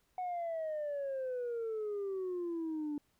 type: exponential sweep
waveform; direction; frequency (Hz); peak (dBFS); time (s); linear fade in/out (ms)
sine; down; 740 to 290.3; -33; 0.18-2.98; 2
effects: tanh soft clip ceiling -33 dBFS + pink hiss -75 dBFS RMS until 3.19 s